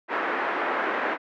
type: band-pass noise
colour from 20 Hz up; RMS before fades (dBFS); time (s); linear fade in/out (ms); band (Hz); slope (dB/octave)
white; -27; 0.08-1.18; 50; 290 to 1800; 24
effects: none